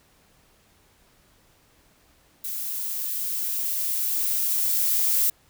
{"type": "noise with level ramp", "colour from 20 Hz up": "violet", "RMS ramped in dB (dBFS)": [-31, -21], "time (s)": [2.44, 5.3], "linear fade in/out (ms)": 5, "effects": ["pink hiss -60 dBFS RMS until 5.49 s"]}